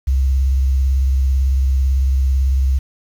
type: tone with vibrato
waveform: sine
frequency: 66.4 Hz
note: C2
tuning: 26 cents sharp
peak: -12 dBFS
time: 0.07-2.79 s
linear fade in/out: 10 ms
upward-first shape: triangle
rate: 18 Hz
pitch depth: 77 cents each way
effects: 7-bit